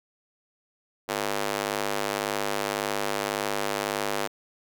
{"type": "tone with high-pass filter", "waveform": "square", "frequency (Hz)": 50.9, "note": "G#1", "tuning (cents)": -34, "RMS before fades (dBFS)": -29, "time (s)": [1.08, 4.28], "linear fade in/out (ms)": 20, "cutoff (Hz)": 470, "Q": 0.88, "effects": []}